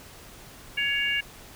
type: harmonic tone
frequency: 560 Hz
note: C#5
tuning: 18 cents sharp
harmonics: 3 / 4 / 5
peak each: -29 / -28 / -27 dBFS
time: 0.77-1.21 s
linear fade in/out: 10 ms
effects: pink hiss -47 dBFS RMS until 1.55 s